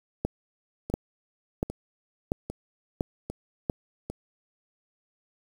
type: two click trains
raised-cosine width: 2 ms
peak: -12 / -20 dBFS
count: 6 / 5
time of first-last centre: 0.25-3.698 / 0.9-4.1 s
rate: 1.45 / 1.25 Hz
effects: 7-bit